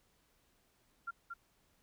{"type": "tone with echo", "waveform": "sine", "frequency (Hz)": 1384, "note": "F6", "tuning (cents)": -16, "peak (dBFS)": -37, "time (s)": [1.07, 1.11], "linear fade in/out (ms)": 10, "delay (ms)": 230, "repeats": 1, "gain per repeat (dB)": -4, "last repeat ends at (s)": 1.34, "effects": ["pink hiss -73 dBFS RMS until 1.82 s"]}